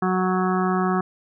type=harmonic tone; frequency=185 Hz; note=F#3; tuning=in tune; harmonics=1 / 2 / 4 / 5 / 6 / 7 / 8 / 9; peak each=-22 / -25 / -27 / -36 / -28 / -29 / -38 / -35 dBFS; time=0.02-1.01 s; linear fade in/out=5 ms; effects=none